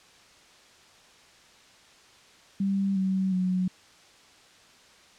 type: tone with pitch steps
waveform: sine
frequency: 196 / 189.87 / 183.93 Hz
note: G3 / F#3 / F#3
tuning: 0 / +45 / -10 cents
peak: -23 dBFS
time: 2.6-3.68 s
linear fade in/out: 5 ms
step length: 360 ms
effects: white hiss -55 dBFS RMS until 5.18 s + low-pass 6000 Hz 12 dB/octave